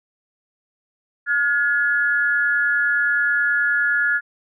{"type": "tone pair together", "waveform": "sine", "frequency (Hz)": [1429.5, 1700], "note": ["F6", "G#6"], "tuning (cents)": [40, 40], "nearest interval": "minor third", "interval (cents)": 300, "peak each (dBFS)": -19, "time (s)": [1.26, 4.21], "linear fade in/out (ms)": 50, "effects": []}